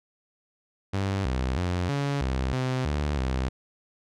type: tone with pitch steps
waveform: sawtooth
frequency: 97.7 / 64.2 / 89.2 / 141.3 / 65.2 / 128.9 / 73.6 / 64.9 Hz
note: G2 / C2 / F2 / C#3 / C2 / C3 / D2 / C2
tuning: -5 / -32 / +37 / +34 / -5 / -26 / +4 / -13 cents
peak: -21 dBFS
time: 0.93-3.49 s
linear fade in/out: 10 ms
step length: 320 ms
effects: low-pass 6000 Hz 12 dB/octave